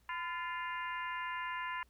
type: harmonic tone with a mistuned harmonic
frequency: 349.2 Hz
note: F4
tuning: in tune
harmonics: 3 / 4 / 5 / 6 / 7 / 8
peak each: -39 / -47 / -43 / -46 / -52 / -50 dBFS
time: 0.09-1.83 s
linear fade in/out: 2 ms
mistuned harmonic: 3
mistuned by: -58 cents
effects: added 60 Hz sine -67 dBFS peak until 1.89 s + pink hiss -73 dBFS RMS until 1.89 s